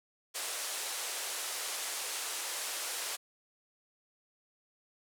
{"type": "band-pass noise", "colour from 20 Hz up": "white", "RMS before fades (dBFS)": -38, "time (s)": [0.34, 3.17], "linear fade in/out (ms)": 20, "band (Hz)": [410, 11000], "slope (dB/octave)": 24, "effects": []}